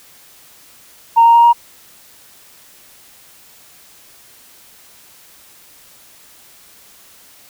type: tone with pitch steps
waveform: sine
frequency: 923 / 930 / 937 / 944 Hz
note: A#5 / A#5 / A#5 / A#5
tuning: -17 / -4 / +9 / +22 cents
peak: -4 dBFS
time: 1.16-1.532 s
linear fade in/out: 20 ms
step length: 93 ms
effects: tanh soft clip ceiling -1 dBFS + white hiss -45 dBFS RMS until 7.49 s